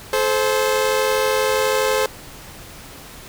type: tone pair together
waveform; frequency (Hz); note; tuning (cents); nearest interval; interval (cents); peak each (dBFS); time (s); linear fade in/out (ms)
sawtooth; 430.9 / 523.3; A4 / C5; -36 / 0; minor third; 336; -16 / -15; 0.13-2.06; 2
effects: pink hiss -39 dBFS RMS until 3.28 s